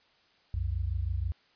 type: tone pair together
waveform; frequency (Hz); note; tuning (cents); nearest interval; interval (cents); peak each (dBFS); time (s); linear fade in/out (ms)
sine; 63.5 / 89.71; B1 / F2; +49 / +47; tritone; 598; -31 / -31; 0.54-1.32; 0
effects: white hiss -65 dBFS RMS until 1.55 s + resampled to 11025 Hz